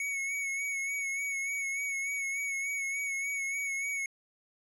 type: tone with vibrato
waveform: square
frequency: 2217 Hz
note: C#7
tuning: in tune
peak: -32 dBFS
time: 0-4.06 s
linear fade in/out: 2 ms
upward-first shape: sine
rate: 3.4 Hz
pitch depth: 36 cents each way
effects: low-pass 11000 Hz 12 dB/octave